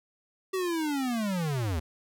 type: linear sweep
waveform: square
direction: down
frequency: 384.9 to 73.42 Hz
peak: -28 dBFS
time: 0.53-1.8 s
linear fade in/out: 10 ms
effects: none